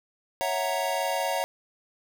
square chord, F# dominant seventh, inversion second, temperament equal, 554.4 / 659.3 / 740 / 932.3 Hz, C#5 / E5 / F#5 / A#5, 0 / 0 / 0 / 0 cents, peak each -32 dBFS, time 0.41-1.44 s, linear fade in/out 0 ms, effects none

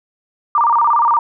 sine tone with vibrato, 1053 Hz, C6, 11 cents sharp, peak -10 dBFS, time 0.55-1.19 s, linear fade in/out 2 ms, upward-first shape square, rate 17 Hz, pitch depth 210 cents each way, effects none

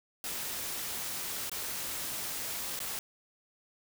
white noise with dropouts, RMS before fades -37 dBFS, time 0.24-2.99 s, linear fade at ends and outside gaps 1 ms, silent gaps 1.496-1.516 / 2.791-2.802 s, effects none

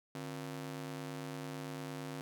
sawtooth ring-modulated tone, 207.7 Hz, G#3, in tune, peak -34 dBFS, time 0.15-2.21 s, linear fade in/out 0 ms, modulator 59.4 Hz, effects none

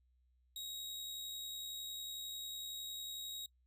sawtooth tone with amplitude modulation, 3797 Hz, A#7, 31 cents sharp, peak -39 dBFS, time 0.56-3.46 s, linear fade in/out 2 ms, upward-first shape sine, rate 71 Hz, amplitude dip 30%, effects noise-tail reverb RT60 0.1 s tail -21 dB re dry + added 62 Hz sine -70 dBFS peak until 3.66 s

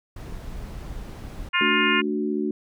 brown noise, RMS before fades -35 dBFS, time 0.16-1.49 s, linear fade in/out 5 ms
harmonic tone, 353.5 Hz, F4, 21 cents sharp, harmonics 3 / 4 / 5 / 6 / 7 / 8, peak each -26 / -26 / -26 / -26 / -26 / -26 dBFS, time 1.53-2.02 s, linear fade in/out 20 ms
sine chord, D major, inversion second, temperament equal, 220 / 293.7 / 370 Hz, A3 / D4 / F#4, 0 / 0 / 0 cents, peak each -27 dBFS, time 1.61-2.51 s, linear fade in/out 2 ms
effects none

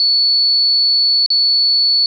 sine tone with dropouts, 4435 Hz, C#8, in tune, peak -10 dBFS, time 0-2.06 s, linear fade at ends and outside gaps 1 ms, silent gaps 1.262-1.303 s, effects none

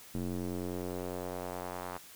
square tone with band-pass filter sweep, 44.93 Hz, F1, 50 cents sharp, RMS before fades -38 dBFS, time 0.14-1.98 s, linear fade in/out 10 ms, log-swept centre 240 to 1000 Hz, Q 1.4, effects white hiss -53 dBFS RMS until 2.15 s

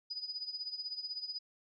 sine tone with tremolo, 4962 Hz, D#8, 6 cents flat, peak -35 dBFS, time 0.1-1.39 s, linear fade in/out 10 ms, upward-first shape sine, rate 16 Hz, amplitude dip 75%, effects MP3 96 kbps

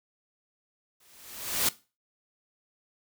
white noise with exponential growth, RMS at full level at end -23 dBFS, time 1-1.69 s, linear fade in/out 5 ms, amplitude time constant 150 ms, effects noise-tail reverb RT60 0.3 s tail -18 dB re dry

